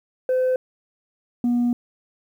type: tone pair in turn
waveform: sine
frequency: 512 / 241.5 Hz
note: C5 / B3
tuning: -38 / -39 cents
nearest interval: octave + minor second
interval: 1301 cents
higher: first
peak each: -15 dBFS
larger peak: neither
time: 0.29-0.56 / 1.44-1.73 s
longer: second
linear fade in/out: 2 ms
effects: tanh soft clip ceiling -16 dBFS + 9-bit